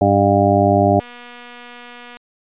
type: harmonic tone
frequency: 100 Hz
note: G2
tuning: 35 cents sharp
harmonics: 1 / 2 / 3 / 4 / 6 / 7 / 8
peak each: -18 / -19 / -19 / -20 / -17 / -16 / -22 dBFS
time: 0.01-1 s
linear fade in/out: 5 ms
type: click train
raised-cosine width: 0.3 ms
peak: -22 dBFS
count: 284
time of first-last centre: 1-2.169 s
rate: 242 Hz
effects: resampled to 8000 Hz